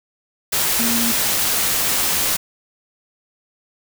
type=tone in noise; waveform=sine; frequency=233.1 Hz; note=A#3; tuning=in tune; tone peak=-21 dBFS; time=0.79-1.12 s; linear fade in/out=10 ms; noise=white; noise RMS=-19 dBFS; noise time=0.52-2.37 s; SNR=-5 dB; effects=none